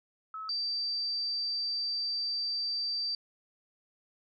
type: tone pair in turn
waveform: sine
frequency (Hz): 1294 / 4662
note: E6 / D8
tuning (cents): -32 / -14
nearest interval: octave + minor seventh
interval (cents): 2218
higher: second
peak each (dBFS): -37 / -30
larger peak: second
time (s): 0.34-0.49 / 0.49-3.15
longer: second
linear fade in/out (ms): 2
effects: none